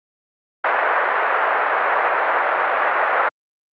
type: band-pass noise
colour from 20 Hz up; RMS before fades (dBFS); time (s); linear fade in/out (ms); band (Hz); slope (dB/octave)
white; -18; 0.64-3.29; 5; 520 to 1700; 24
effects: low-pass 3000 Hz 12 dB/octave + Opus 48 kbps